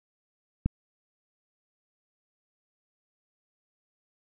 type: click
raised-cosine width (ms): 5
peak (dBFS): -12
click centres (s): 0.66
effects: none